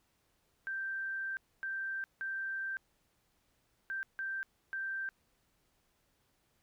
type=tone bursts at uneven times; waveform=sine; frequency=1568 Hz; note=G6; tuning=in tune; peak=-35 dBFS; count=6; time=0.67-1.37 / 1.63-2.04 / 2.21-2.77 / 3.9-4.03 / 4.19-4.43 / 4.73-5.09 s; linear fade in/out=0 ms; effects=pink hiss -75 dBFS RMS until 6.62 s